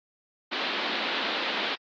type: band-pass noise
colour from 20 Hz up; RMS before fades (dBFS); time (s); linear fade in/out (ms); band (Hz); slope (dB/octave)
white; -30; 0.51-1.76; 20; 210 to 4100; 48
effects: AAC 64 kbps